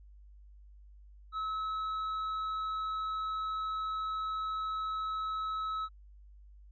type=tone with hard clipping; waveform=sine; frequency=1293 Hz; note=E6; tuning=34 cents flat; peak=-34 dBFS; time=1.32-5.89 s; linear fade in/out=50 ms; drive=4 dB; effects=added 50 Hz sine -52 dBFS peak until 6.71 s + resampled to 16000 Hz